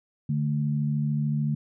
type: tone pair together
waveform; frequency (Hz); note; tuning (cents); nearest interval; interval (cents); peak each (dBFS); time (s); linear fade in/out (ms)
sine; 146.83 / 220.5; D3 / A3; 0 / +4; perfect fifth; 704; -24 / -29; 0.29-1.55; 5
effects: none